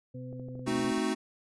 harmonic tone, 126.8 Hz, B2, 46 cents sharp, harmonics 1 / 2 / 4, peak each -40 / -43 / -46 dBFS, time 0.14-0.91 s, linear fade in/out 10 ms
clicks, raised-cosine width 2 ms, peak -34 dBFS, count 12, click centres 0.328 / 0.397 / 0.486 / 0.554 / 0.594 / 0.678 / 0.717 / 0.758 / 0.795 / 0.848 / 0.92 / 0.98 s
square chord, A diminished seventh, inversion none, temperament equal, 220 / 261.6 / 311.1 / 370 Hz, A3 / C4 / Eb4 / Gb4, 0 / 0 / 0 / 0 cents, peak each -34 dBFS, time 0.66-1.15 s, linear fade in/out 20 ms
effects resampled to 24000 Hz

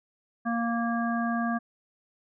harmonic tone, 233.1 Hz, A#3, in tune, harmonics 1 / 3 / 5 / 7, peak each -27 / -32 / -34 / -35 dBFS, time 0.45-1.59 s, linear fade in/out 20 ms, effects none

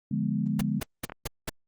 sine chord, D diminished seventh, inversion none, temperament equal, 146.83 / 174.61 / 207.7 / 246.9 Hz, D3 / F3 / Ab3 / Cb4, 0 / 0 / 0 / 0 cents, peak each -31 / -33 / -28 / -33 dBFS, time 0.11-0.8 s, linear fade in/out 5 ms
pink noise bursts, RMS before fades -31 dBFS, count 5, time 0.59-1.495 s, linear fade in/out 5 ms, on 21 ms, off 200 ms
clicks, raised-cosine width 0.5 ms, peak -22 dBFS, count 2, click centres 1.097 / 1.121 s
effects Opus 48 kbps

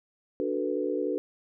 sine chord, B minor seventh, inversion first, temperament equal, 293.7 / 370 / 440 / 493.9 Hz, D4 / F#4 / A4 / B4, 0 / 0 / 0 / 0 cents, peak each -32 dBFS, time 0.4-1.18 s, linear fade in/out 0 ms, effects none

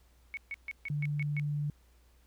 sine tone bursts, 2217 Hz, C#7, in tune, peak -35 dBFS, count 7, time 0.34-1.397 s, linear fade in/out 0 ms, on 31 ms, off 140 ms
sine tone, 146.9 Hz, D3, 1 cent sharp, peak -30 dBFS, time 0.9-1.7 s, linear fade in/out 2 ms
effects added 60 Hz sine -61 dBFS peak until 2.26 s + pink hiss -69 dBFS RMS until 2.26 s

